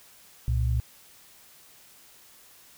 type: tone pair together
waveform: sine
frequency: 65.72 / 117.1 Hz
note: C2 / A#2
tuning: +8 / +8 cents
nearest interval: minor seventh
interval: 1000 cents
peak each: -24 / -26 dBFS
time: 0.48-0.8 s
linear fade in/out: 0 ms
effects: white hiss -54 dBFS RMS until 2.77 s